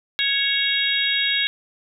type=harmonic tone with a mistuned harmonic; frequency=554.4 Hz; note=C#5; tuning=in tune; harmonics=3 / 4 / 5 / 6 / 7; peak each=-26 / -25 / -28 / -23 / -24 dBFS; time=0.19-1.47 s; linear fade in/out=0 ms; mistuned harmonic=7; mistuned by=-50 cents; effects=none